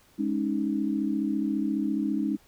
sine chord, Ab suspended fourth, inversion none, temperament just, 207.7 / 276.9 / 311.5 Hz, Ab3 / Db4 / Eb4, 0 / -2 / +2 cents, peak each -29 dBFS, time 0.18-2.37 s, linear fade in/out 20 ms, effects pink hiss -60 dBFS RMS until 2.47 s

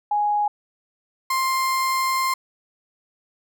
sine / 35% pulse tone pair in turn, 830.6 / 1051.9 Hz, G#5 / C6, 0 / +9 cents, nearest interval major third, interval 409 cents, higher second, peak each -18 dBFS, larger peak neither, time 0.11-0.48 / 1.3-2.34 s, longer second, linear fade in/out 5 ms, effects none

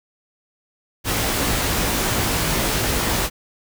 pink noise with comb filter, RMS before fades -21 dBFS, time 1.04-3.3 s, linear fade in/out 50 ms, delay 18 ms, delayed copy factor +0.55, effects none

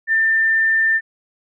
sine tone, 1791 Hz, A6, 30 cents sharp, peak -13 dBFS, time 0.07-1.01 s, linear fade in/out 50 ms, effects none

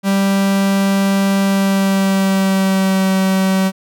45% pulse tone with pitch glide, 196 to 190.53 Hz, G3 to G3, 0 to -49 cents, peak -12 dBFS, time 0.03-3.72 s, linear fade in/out 50 ms, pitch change -49 cents, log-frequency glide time 1.43-3.12 s, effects none

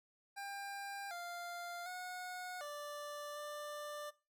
25% pulse tone with pitch steps, 798 / 697 / 728 / 587 / 592 Hz, G5 / F5 / F#5 / D5 / D5, +31 / -4 / -28 / -1 / +14 cents, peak -40 dBFS, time 0.36-4.11 s, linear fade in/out 20 ms, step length 750 ms, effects noise-tail reverb RT60 0.3 s tail -18 dB re dry

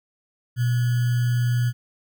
sine tone with sample-and-hold, 121.3 Hz, B2, 31 cents flat, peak -18 dBFS, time 0.56-1.73 s, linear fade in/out 50 ms, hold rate 1575 Hz, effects none

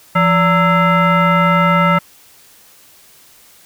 sine tone with frequency modulation, 575 Hz, D5, 37 cents flat, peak -9 dBFS, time 0.15-1.99 s, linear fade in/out 10 ms, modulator 746 Hz, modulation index 1.8, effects white hiss -46 dBFS RMS until 3.65 s

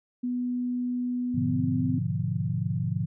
sine tone with pitch glide, 246.9 to 255.8 Hz, B3 to C4, 0 to -39 cents, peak -26 dBFS, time 0.23-1.99 s, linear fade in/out 10 ms, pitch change +61 cents, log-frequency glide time 1.39-1.66 s
sine chord, G# diminished seventh, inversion none, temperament equal with one note detuned, 103.83 / 123.47 / 146.83 / 173.31 Hz, G#2 / B2 / D3 / F3, 0 / 0 / 0 / -13 cents, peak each -31 dBFS, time 1.34-3.06 s, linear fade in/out 10 ms
effects none

